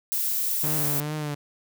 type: noise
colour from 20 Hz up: violet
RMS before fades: -26 dBFS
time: 0.12-1 s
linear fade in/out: 0 ms
type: tone with vibrato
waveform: sawtooth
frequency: 148.9 Hz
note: D3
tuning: 24 cents sharp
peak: -24 dBFS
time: 0.63-1.35 s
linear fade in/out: 10 ms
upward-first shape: triangle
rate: 2.4 Hz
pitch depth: 64 cents each way
effects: none